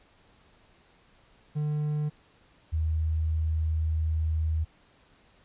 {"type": "tone pair in turn", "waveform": ["triangle", "sine"], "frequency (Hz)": [150, 79.29], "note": ["D3", "D#2"], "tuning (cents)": [37, 33], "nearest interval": "major seventh", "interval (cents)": 1104, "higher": "first", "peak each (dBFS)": -24, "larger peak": "neither", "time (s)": [[1.55, 2.1], [2.72, 4.65]], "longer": "second", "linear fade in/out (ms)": 20, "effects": ["pink hiss -61 dBFS RMS until 5.44 s", "resampled to 8000 Hz"]}